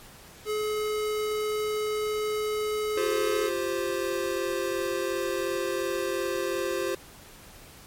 square tone, 425.7 Hz, G#4, 43 cents sharp, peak -27 dBFS, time 0.45-3.51 s, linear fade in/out 50 ms
square chord, F suspended second, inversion none, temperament equal, 349.2 / 392 / 523.3 Hz, F4 / G4 / C5, 0 / 0 / 0 cents, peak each -32 dBFS, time 2.97-6.95 s, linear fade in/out 5 ms
effects pink hiss -49 dBFS RMS until 7.86 s + MP3 64 kbps

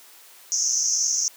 pink band-pass noise, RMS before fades -23 dBFS, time 0.52-1.28 s, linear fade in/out 0 ms, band 5600 to 6600 Hz, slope 96 dB/octave, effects white hiss -49 dBFS RMS until 1.36 s + high-pass 400 Hz 12 dB/octave

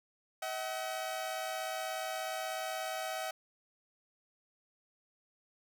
sawtooth tone pair together, 639 / 755.7 Hz, D#5 / F#5, +46 / +36 cents, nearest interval minor third, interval 290 cents, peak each -35 / -35 dBFS, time 0.42-3.31 s, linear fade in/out 5 ms, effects none

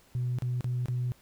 sine tone with dropouts, 123.8 Hz, B2, 5 cents sharp, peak -26 dBFS, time 0.15-1.12 s, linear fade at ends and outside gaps 0 ms, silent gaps 0.386-0.422 / 0.608-0.644 / 0.858-0.884 s, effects tanh soft clip ceiling -24 dBFS + pink hiss -61 dBFS RMS until 1.21 s

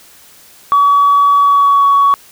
sine tone with pitch glide, 1136 to 1122.3 Hz, C#6 to C#6, +42 to +21 cents, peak -5 dBFS, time 0.72-2.14 s, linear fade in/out 0 ms, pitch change -21 cents, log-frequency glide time 1.38-1.85 s, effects tanh soft clip ceiling -2 dBFS + white hiss -42 dBFS RMS until 2.31 s

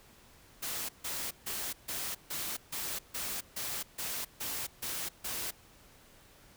white noise bursts, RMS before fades -37 dBFS, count 12, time 0.62-5.51 s, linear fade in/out 10 ms, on 270 ms, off 150 ms, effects pink hiss -59 dBFS RMS until 6.56 s

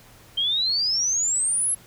sine exponential sweep, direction up, 3136 to 11175 Hz, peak -20 dBFS, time 0.37-1.75 s, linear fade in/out 10 ms, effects added 115 Hz sine -55 dBFS peak until 1.86 s + pink hiss -51 dBFS RMS until 1.86 s

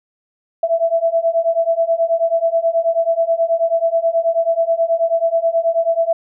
sine beating tone pair, 659.3 / 668.6 Hz, E5 / E5, 0 / +24 cents, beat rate 9.3 Hz, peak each -17 / -16 dBFS, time 0.63-6.13 s, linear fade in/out 5 ms, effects none

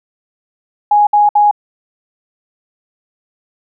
sine tone bursts, 830 Hz, G#5, 1 cent flat, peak -6 dBFS, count 3, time 0.91-1.512 s, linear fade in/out 5 ms, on 160 ms, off 61 ms, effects none

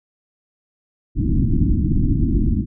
pink low-pass noise, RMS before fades -17 dBFS, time 1.15-2.66 s, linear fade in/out 50 ms, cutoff 330 Hz, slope 96 dB/octave, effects none

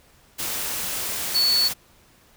sine tone in noise, 4435 Hz, C#8, in tune, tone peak -17 dBFS, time 1.34-1.69 s, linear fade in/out 20 ms, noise white, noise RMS -28 dBFS, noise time 0.38-1.74 s, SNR +8 dB, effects pink hiss -56 dBFS RMS until 2.36 s

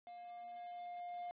triangle tone with level ramp, 706 Hz, F5, 19 cents sharp, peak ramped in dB -48 to -40 dBFS, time 0.07-1.31 s, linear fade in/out 0 ms, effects resampled to 8000 Hz + 11-bit

